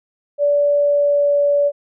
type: tone with pitch glide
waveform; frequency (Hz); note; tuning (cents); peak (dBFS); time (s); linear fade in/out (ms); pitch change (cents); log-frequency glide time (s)
sine; 578 to 574.7; D5 to D5; -28 to -38; -12; 0.38-1.72; 50; -10; 0.78-1.39
effects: none